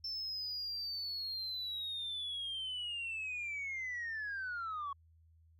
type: linear sweep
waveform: sine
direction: down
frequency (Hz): 5340 to 1100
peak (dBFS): -36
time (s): 0.04-4.93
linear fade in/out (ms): 5
effects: tanh soft clip ceiling -35 dBFS + added 81 Hz sine -62 dBFS peak until 5.59 s